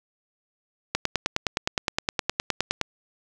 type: click train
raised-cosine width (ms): 0.2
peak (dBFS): -5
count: 19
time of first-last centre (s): 0.95-2.813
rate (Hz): 9.66
effects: none